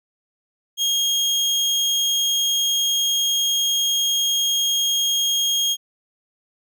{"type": "tone", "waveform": "30% pulse", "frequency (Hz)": 3250, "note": "G#7", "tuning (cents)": -38, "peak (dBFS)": -15, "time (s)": [0.77, 5.77], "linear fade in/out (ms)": 50, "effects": []}